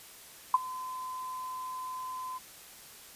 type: tone with ADSR envelope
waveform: sine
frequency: 1022 Hz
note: C6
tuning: 41 cents flat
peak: -16 dBFS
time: 0.54-2.39 s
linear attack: 3 ms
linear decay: 25 ms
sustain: -20 dB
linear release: 22 ms
effects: white hiss -51 dBFS RMS until 3.15 s + resampled to 32000 Hz